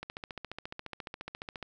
click train, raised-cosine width 0.3 ms, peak -23 dBFS, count 24, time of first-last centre 0.03-1.627 s, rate 14.4 Hz, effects none

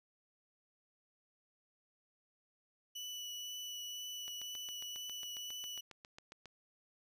30% pulse tone with vibrato, 2960 Hz, F#7, in tune, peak -40 dBFS, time 2.95-5.81 s, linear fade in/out 10 ms, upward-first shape triangle, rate 2 Hz, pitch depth 12 cents each way
click train, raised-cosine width 0.2 ms, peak -34 dBFS, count 17, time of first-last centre 4.28-6.457 s, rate 7.35 Hz
effects none

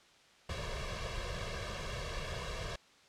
pink noise with comb filter, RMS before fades -39 dBFS, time 0.49-2.76 s, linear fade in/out 5 ms, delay 1.8 ms, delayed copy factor +0.9, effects white hiss -62 dBFS RMS until 3.08 s + low-pass 5000 Hz 12 dB/octave

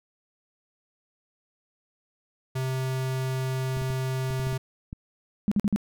square tone, 130.81 Hz, C3, in tune, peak -27 dBFS, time 2.55-4.58 s, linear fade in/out 10 ms
clicks, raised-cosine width 5 ms, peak -23 dBFS, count 8, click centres 3.77 / 3.817 / 3.903 / 4.306 / 4.397 / 4.47 / 4.527 / 4.929 s
sine tone bursts, 205 Hz, G#3, 22 cents flat, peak -19 dBFS, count 4, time 5.48-5.761 s, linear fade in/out 0 ms, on 35 ms, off 47 ms
effects none

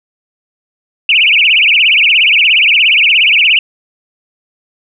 sine tone with vibrato, 2603 Hz, E7, 22 cents flat, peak -5 dBFS, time 1.09-3.59 s, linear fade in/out 2 ms, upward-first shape triangle, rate 17 Hz, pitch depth 300 cents each way, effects none

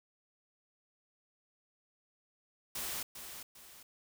white noise with echo, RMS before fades -39 dBFS, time 2.75-3.03 s, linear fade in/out 5 ms, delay 400 ms, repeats 2, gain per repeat -8 dB, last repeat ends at 3.83 s, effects none

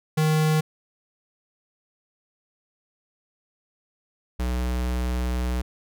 square tone pair in turn, 155.56 / 61.73 Hz, D#3 / B1, 0 / 0 cents, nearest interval octave + major third, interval 1600 cents, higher first, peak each -19 / -24 dBFS, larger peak first, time 0.17-0.61 / 4.39-5.62 s, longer second, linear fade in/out 10 ms, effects none

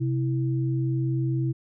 sine tone pair together, 130.81 / 328.1 Hz, C3 / E4, 0 / -8 cents, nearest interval octave + major third, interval 1592 cents, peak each -23 / -30 dBFS, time 0-1.53 s, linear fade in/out 20 ms, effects none

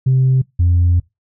sine tone pair in turn, 130.81 / 87.31 Hz, C3 / F2, 0 / 0 cents, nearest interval perfect fifth, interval 700 cents, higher first, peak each -8 dBFS, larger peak neither, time 0.06-0.42 / 0.59-1 s, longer second, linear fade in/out 10 ms, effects noise-tail reverb RT60 0.2 s tail -23 dB re dry + tanh soft clip ceiling -7 dBFS

